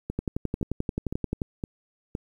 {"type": "two click trains", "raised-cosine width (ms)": 3, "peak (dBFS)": [-14, -17], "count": [15, 5], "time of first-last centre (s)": [[0.19, 1.418], [0.1, 2.151]], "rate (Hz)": [11.4, 1.95], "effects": ["9-bit"]}